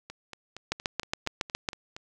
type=two click trains; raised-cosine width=0.2 ms; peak=-23 / -10 dBFS; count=9 / 8; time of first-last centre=0.1-1.965 / 0.72-1.688 s; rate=4.29 / 7.23 Hz; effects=none